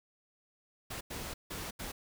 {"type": "noise bursts at uneven times", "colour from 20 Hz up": "pink", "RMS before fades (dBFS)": -41, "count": 4, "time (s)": [[0.9, 1.01], [1.1, 1.34], [1.5, 1.71], [1.79, 1.92]], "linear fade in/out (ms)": 10, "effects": []}